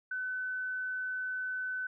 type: tone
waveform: sine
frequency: 1510 Hz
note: F#6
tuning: 35 cents sharp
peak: -33 dBFS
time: 0.11-1.87 s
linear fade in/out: 5 ms
effects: none